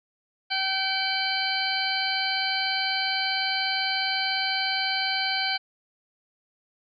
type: harmonic tone with a mistuned harmonic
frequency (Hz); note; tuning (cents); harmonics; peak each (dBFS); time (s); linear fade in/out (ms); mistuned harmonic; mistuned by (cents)
769; G5; -33; 1 / 2 / 3 / 4 / 5 / 6; -31 / -31 / -31 / -31 / -31 / -31; 0.5-5.58; 20; 5; +110
effects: none